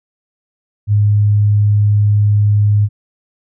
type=tone; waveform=sine; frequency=103.83 Hz; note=G#2; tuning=in tune; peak=-8 dBFS; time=0.87-2.89 s; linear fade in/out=50 ms; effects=none